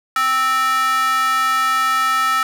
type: tone with high-pass filter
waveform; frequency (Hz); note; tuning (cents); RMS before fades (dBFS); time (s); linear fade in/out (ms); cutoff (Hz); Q
square; 261.6; C4; 0; -17; 0.16-2.43; 2; 1400; 5.6
effects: none